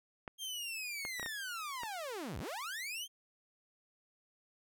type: clicks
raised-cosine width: 0.5 ms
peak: -27 dBFS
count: 6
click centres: 0.278 / 1.051 / 1.197 / 1.229 / 1.261 / 1.834 s
type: linear two-way sweep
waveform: sawtooth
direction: down then up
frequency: 3225 to 49.08 to 3225 Hz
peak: -36 dBFS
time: 0.38-3.08 s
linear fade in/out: 50 ms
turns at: 2.39 s
effects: none